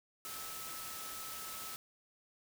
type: tone in noise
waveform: sine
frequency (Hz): 1300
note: E6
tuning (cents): -24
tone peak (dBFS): -50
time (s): 0.25-1.76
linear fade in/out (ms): 0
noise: white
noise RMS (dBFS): -45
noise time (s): 0.25-1.76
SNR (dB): -8
effects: none